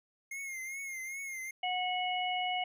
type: tone with vibrato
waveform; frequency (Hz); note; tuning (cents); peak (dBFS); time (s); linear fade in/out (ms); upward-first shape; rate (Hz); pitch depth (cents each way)
square; 2136; C7; +35; -39; 0.31-1.51; 5; triangle; 2.5; 72
type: harmonic tone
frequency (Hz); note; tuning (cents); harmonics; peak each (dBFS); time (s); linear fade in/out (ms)
731; F#5; -21; 1 / 3 / 4; -33 / -37 / -37; 1.63-2.64; 5
effects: none